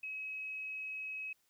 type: tone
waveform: sine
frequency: 2556 Hz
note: D#7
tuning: 46 cents sharp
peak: -39 dBFS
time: 0.03-1.33 s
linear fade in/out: 5 ms
effects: white hiss -75 dBFS RMS until 1.49 s